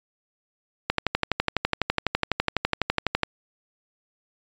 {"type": "click train", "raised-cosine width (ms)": 0.3, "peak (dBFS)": -5, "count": 29, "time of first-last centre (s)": [0.9, 3.233], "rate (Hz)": 12, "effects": ["resampled to 16000 Hz"]}